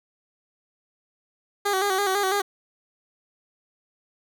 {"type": "tone with vibrato", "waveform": "15% pulse", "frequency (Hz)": 392, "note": "G4", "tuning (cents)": 0, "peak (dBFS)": -15, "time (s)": [1.65, 2.42], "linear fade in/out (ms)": 10, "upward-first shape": "square", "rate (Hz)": 6, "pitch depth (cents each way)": 61, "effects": []}